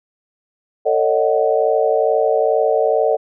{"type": "chord", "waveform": "sine", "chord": "D# half-diminished seventh", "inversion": "second", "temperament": "just", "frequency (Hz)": [448, 560, 622.3, 746.7], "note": ["A4", "C#5", "D#5", "F#5"], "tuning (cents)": [31, 18, 0, 16], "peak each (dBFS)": [-17, -19, -18, -21], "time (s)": [0.85, 3.17], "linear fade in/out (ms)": 20, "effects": []}